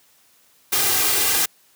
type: noise with comb filter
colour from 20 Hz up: white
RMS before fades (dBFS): -19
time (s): 0.72-1.46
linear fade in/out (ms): 10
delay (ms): 2.5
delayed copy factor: +0.65
effects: white hiss -57 dBFS RMS until 1.75 s + high-pass 100 Hz 12 dB/octave